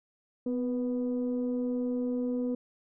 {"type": "tone pair together", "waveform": "sine", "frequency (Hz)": [250, 490.6], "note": ["B3", "B4"], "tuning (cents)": [21, -12], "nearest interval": "octave", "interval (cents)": 1167, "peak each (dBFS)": [-28, -33], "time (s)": [0.46, 2.55], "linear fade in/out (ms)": 5, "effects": ["tanh soft clip ceiling -22 dBFS"]}